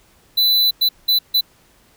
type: tone bursts at uneven times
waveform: square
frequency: 3996 Hz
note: B7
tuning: 20 cents sharp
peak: -13 dBFS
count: 4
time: 0.37-0.71 / 0.81-0.89 / 1.08-1.19 / 1.34-1.41 s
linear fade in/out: 10 ms
effects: pink hiss -54 dBFS RMS until 1.96 s